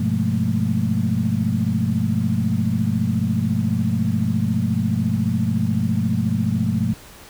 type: tone cluster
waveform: sine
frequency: 102 / 125.9 / 176.3 / 211.1 / 225.3 Hz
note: G#2 / B2 / F3 / G#3 / A3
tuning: -31 / +34 / +17 / +29 / +41 cents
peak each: -24 dBFS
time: 0-6.94 s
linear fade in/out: 5 ms
effects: pink hiss -43 dBFS RMS until 7.29 s